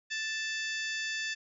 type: harmonic tone with a mistuned harmonic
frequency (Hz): 880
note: A5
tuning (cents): 0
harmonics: 2 / 3 / 4 / 5 / 6 / 7 / 8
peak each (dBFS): -35 / -39 / -41 / -43 / -45 / -46 / -47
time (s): 0.1-1.35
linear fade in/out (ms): 20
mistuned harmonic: 5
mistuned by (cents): +79
effects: none